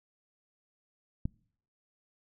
click, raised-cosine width 5 ms, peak -19 dBFS, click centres 1.255 s, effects noise-tail reverb RT60 0.6 s tail -26 dB re dry

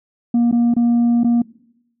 sine tone with dropouts, 236.9 Hz, A#3, 28 cents sharp, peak -9 dBFS, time 0.34-1.42 s, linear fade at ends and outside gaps 5 ms, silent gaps 0.514-0.525 / 0.74-0.765 / 1.235-1.244 s, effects noise-tail reverb RT60 0.9 s tail -23 dB re dry + tanh soft clip ceiling -11 dBFS

